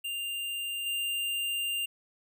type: tone with level steps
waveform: square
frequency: 2794 Hz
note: F7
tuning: in tune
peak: -33 / -30 dBFS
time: 0.04-1.86 s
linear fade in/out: 10 ms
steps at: 0.86 s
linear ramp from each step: 5 ms
effects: none